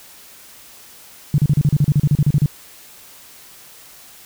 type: tone bursts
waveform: sine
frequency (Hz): 145.6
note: D3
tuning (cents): -15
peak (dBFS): -10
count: 15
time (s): 1.34-2.46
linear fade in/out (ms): 2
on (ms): 42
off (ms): 35
effects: white hiss -43 dBFS RMS until 4.25 s